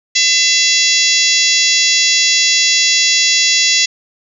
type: harmonic tone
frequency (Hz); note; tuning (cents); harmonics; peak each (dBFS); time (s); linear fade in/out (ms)
675; E5; +41; 3 / 4 / 5 / 6 / 7 / 8 / 9 / 10; -18 / -18 / -18 / -18 / -18 / -18 / -18 / -18; 0.15-3.86; 10
effects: none